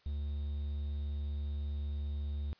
triangle tone with quantisation, 72.6 Hz, D2, 19 cents flat, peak -32 dBFS, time 0.06-2.53 s, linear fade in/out 0 ms, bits 10, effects white hiss -67 dBFS RMS until 2.59 s + resampled to 11025 Hz

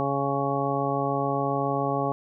harmonic tone, 139 Hz, C#3, 5 cents sharp, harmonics 1 / 2 / 3 / 4 / 5 / 6 / 8, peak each -31 / -31 / -31 / -31 / -31 / -31 / -31 dBFS, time 0-2.12 s, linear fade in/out 0 ms, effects none

